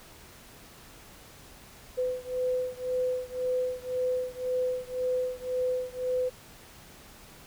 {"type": "beating tone pair", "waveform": "sine", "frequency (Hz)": [504, 505.9], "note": ["B4", "B4"], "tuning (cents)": [35, 42], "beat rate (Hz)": 1.9, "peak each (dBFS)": [-30, -31], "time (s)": [1.97, 6.3], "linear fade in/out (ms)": 20, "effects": ["pink hiss -51 dBFS RMS until 7.46 s"]}